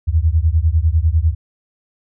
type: beating tone pair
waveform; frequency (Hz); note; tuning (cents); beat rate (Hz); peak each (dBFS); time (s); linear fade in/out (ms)
sine; 75.9 / 85.9; D#2 / F2; -42 / -28; 10; -14 / -15; 0.07-1.35; 20
effects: none